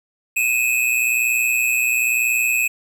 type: tone pair together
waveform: square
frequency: 2489 / 2610 Hz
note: D#7 / E7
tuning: 0 / -18 cents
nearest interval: minor second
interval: 82 cents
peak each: -20 dBFS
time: 0.36-2.68 s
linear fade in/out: 10 ms
effects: none